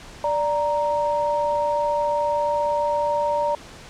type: tone pair together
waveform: sine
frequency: 587.3 / 932.3 Hz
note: D5 / A#5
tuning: 0 / 0 cents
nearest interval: minor sixth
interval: 800 cents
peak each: -22 dBFS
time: 0.24-3.55 s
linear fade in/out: 2 ms
effects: pink hiss -42 dBFS RMS until 3.89 s + low-pass 7000 Hz 12 dB/octave

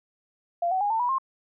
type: tone with pitch steps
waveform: sine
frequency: 690 / 752.5 / 820.6 / 894.8 / 975.8 / 1064.1 Hz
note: F5 / F#5 / G#5 / A5 / B5 / C6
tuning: -21 / +29 / -21 / +29 / -21 / +29 cents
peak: -22 dBFS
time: 0.62-1.184 s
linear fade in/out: 5 ms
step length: 94 ms
effects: none

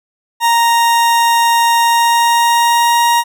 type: tone with pitch glide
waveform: 40% pulse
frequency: 932.3 to 942 Hz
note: A#5 to A#5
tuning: 0 to +18 cents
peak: -8 dBFS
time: 0.4-3.24 s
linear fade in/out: 50 ms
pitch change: +18 cents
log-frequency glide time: 1.79-3 s
effects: none

